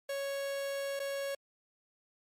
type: tone with dropouts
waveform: 45% pulse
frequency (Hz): 554.4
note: C#5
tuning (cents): 0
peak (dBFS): -34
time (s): 0.09-1.35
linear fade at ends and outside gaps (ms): 5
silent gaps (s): 0.994-0.999
effects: MP3 64 kbps

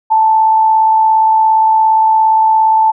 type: tone with amplitude modulation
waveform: sine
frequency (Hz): 880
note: A5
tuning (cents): 0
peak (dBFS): -5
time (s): 0.1-2.92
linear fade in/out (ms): 20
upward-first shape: sine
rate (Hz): 57.3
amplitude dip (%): 30
effects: none

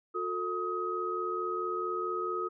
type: tone cluster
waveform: sine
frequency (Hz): 362.3 / 446.8 / 1262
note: F#4 / A4 / D#6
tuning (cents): -36 / +27 / +24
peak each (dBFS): -35 / -38 / -33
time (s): 0.14-2.49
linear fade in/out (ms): 20
effects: none

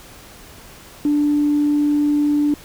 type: tone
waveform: sine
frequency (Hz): 293.7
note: D4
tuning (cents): 0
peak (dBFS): -13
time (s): 1.05-2.54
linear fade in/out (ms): 2
effects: tanh soft clip ceiling -9 dBFS + pink hiss -42 dBFS RMS until 2.64 s

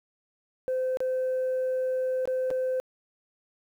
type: tone with dropouts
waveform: sine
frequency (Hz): 515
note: C5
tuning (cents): -28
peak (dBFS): -23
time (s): 0.68-2.8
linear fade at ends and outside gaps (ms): 0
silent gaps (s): 0.971-1.004 / 2.255-2.275 / 2.504-2.511
effects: tanh soft clip ceiling -23 dBFS + 10-bit

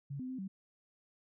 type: tone with pitch steps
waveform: sine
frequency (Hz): 140.2 / 255.4 / 259 / 192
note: C#3 / C4 / C4 / G3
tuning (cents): +20 / -42 / -17 / -36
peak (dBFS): -38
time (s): 0.1-0.48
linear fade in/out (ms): 10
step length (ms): 95
effects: none

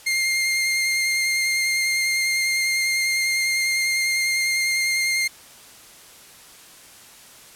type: tone with vibrato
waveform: sawtooth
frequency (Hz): 2115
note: C7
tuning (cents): +18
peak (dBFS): -16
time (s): 0.06-5.28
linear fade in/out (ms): 10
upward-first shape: sine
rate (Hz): 10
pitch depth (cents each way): 12
effects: white hiss -46 dBFS RMS until 7.55 s + low-pass 12000 Hz 12 dB/octave

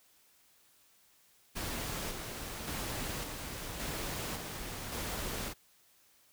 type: noise with tremolo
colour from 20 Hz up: pink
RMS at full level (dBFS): -38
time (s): 1.55-5.54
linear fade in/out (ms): 20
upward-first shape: square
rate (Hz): 0.89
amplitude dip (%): 35
effects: white hiss -66 dBFS RMS until 6.32 s

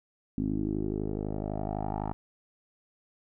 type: tone with low-pass filter sweep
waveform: 10% pulse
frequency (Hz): 51.91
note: G#1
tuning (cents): 0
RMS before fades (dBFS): -32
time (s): 0.38-2.13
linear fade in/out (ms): 0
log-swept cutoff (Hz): 260 to 960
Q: 4.1
effects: none

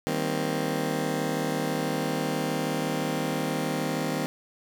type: chord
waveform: 20% pulse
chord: C minor seventh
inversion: first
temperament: just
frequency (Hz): 156.98 / 196.22 / 235.5 / 261.6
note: Eb3 / G3 / Bb3 / C4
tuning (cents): +16 / +2 / +18 / 0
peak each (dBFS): -26 / -29 / -29 / -26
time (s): 0.07-4.26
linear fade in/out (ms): 0
effects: none

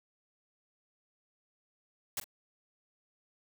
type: noise with echo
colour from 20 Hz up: white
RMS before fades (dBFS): -35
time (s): 2.17-2.2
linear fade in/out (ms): 2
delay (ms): 42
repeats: 1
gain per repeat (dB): -14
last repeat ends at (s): 2.242
effects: none

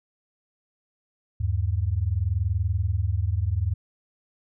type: tone pair together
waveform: sine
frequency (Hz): 79.37 / 100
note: D#2 / G2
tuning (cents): +35 / +35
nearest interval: major third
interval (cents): 400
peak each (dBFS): -25 / -24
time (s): 1.4-3.74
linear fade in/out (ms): 10
effects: none

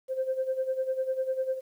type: tone with tremolo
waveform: sine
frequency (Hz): 523.3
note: C5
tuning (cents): 0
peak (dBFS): -23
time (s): 0.08-1.61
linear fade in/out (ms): 50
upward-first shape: sine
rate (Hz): 10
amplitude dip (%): 75
effects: tanh soft clip ceiling -20 dBFS + 10-bit

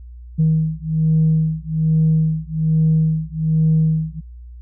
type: beating tone pair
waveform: sine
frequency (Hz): 158 / 159.2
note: D#3 / D#3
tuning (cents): +27 / +40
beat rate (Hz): 1.2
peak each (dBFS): -16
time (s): 0.38-4.21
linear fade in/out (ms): 20
effects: tanh soft clip ceiling -8 dBFS + added 60 Hz sine -34 dBFS peak until 4.61 s

